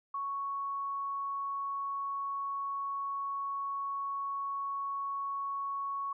sine tone, 1110 Hz, C#6, 2 cents sharp, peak -33 dBFS, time 0.14-6.13 s, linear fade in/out 5 ms, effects none

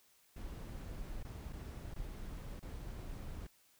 brown noise with dropouts, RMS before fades -45 dBFS, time 0.36-3.47 s, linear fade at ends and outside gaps 5 ms, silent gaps 1.23-1.248 / 1.527-1.531 / 1.941-1.959 / 2.597-2.625 s, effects white hiss -69 dBFS RMS until 3.79 s

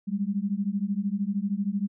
sine beating tone pair, 194.2 / 207.2 Hz, G3 / G#3, -16 / -4 cents, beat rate 13 Hz, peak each -28 dBFS, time 0.07-1.88 s, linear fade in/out 20 ms, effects none

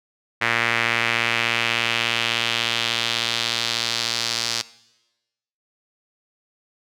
sawtooth tone with band-pass filter sweep, 116.54 Hz, A#2, in tune, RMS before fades -23 dBFS, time 0.41-4.62 s, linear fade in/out 10 ms, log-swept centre 2000 to 4900 Hz, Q 2.2, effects noise-tail reverb RT60 1.0 s tail -19 dB re dry

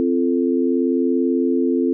sine chord, F major, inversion second, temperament equal with one note detuned, 261.6 / 342.2 / 440 Hz, C4 / F4 / A4, 0 / -35 / 0 cents, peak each -18 / -20 / -23 dBFS, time 0-1.93 s, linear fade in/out 0 ms, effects none

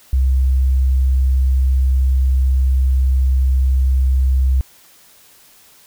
sine tone, 65.41 Hz, C2, in tune, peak -11 dBFS, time 0.13-4.61 s, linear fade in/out 0 ms, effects white hiss -48 dBFS RMS until 5.86 s

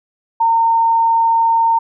sine tone, 914 Hz, A#5, 34 cents flat, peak -10 dBFS, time 0.4-1.79 s, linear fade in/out 10 ms, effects none

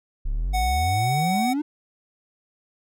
triangle exponential sweep, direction up, 31.31 to 309.3 Hz, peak -20 dBFS, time 0.25-1.62 s, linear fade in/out 10 ms
square tone with pitch glide, 740 to 749 Hz, F#5 to F#5, 0 to +21 cents, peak -23 dBFS, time 0.53-1.54 s, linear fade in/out 20 ms, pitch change +21 cents, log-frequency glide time 0.8-1.22 s
effects none

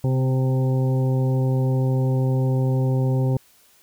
harmonic tone with a mistuned harmonic, 130.81 Hz, C3, in tune, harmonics 1 / 2 / 3 / 4 / 6 / 7, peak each -18 / -28 / -30 / -31 / -39 / -41 dBFS, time 0.04-3.37 s, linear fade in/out 2 ms, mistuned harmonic 2, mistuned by -18 cents, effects white hiss -56 dBFS RMS until 3.82 s

